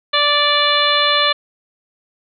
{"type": "harmonic tone", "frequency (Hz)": 585, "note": "D5", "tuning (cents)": -7, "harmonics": [1, 2, 3, 4, 5, 6, 7], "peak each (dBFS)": [-21, -18, -21, -23, -21, -18, -21], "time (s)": [0.13, 1.33], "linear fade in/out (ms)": 10, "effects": []}